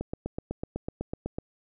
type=click train; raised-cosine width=2 ms; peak=-18 dBFS; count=12; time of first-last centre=0.01-1.385 s; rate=8 Hz; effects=none